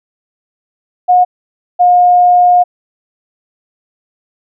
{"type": "tone pair in turn", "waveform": "sine", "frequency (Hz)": [723, 714.7], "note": ["F#5", "F5"], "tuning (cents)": [-40, 40], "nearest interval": "unison", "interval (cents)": 20, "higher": "first", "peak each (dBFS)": -4, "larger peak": "neither", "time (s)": [[1.08, 1.25], [1.79, 2.64]], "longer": "second", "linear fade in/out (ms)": 20, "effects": []}